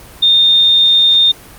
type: tone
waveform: sine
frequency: 3643 Hz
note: A#7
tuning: 41 cents flat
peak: -6 dBFS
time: 0.22-1.32 s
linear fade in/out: 10 ms
effects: pink hiss -37 dBFS RMS until 1.58 s + Opus 32 kbps